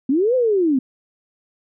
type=linear two-way sweep; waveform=sine; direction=up then down; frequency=246.9 to 523.3 to 246.9 Hz; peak=-14 dBFS; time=0.09-0.79 s; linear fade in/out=5 ms; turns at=0.35 s; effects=none